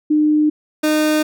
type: tone pair in turn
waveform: sine / 30% pulse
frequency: 303 / 306.7 Hz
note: D#4 / D#4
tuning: -46 / -25 cents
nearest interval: unison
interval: 21 cents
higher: second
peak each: -11 dBFS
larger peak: neither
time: 0.1-0.5 / 0.83-1.23 s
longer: neither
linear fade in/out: 10 ms
effects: none